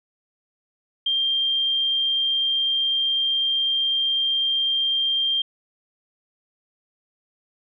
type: tone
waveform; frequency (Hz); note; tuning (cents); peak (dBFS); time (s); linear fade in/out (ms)
sine; 3184; G7; +26; -19; 1.06-5.42; 5
effects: none